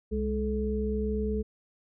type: tone cluster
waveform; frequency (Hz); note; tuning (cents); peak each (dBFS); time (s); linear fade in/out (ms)
sine; 65.6 / 207.3 / 432.1; C2 / G#3 / A4; +5 / -3 / -31; -31 / -31 / -31; 0.11-1.43; 20
effects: none